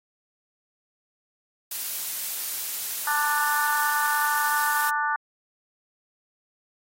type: noise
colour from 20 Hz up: blue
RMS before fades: -30 dBFS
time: 1.71-4.9 s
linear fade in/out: 5 ms
type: harmonic tone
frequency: 295.3 Hz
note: D4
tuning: 10 cents sharp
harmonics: 3 / 4 / 5 / 6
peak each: -27 / -28 / -27 / -33 dBFS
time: 3.07-5.16 s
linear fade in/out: 2 ms
effects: AAC 48 kbps